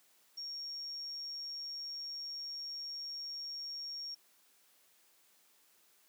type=tone; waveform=sine; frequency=5550 Hz; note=F8; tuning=12 cents flat; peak=-40 dBFS; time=0.37-4.15 s; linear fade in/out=10 ms; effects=white hiss -68 dBFS RMS until 6.08 s + high-pass 200 Hz 12 dB/octave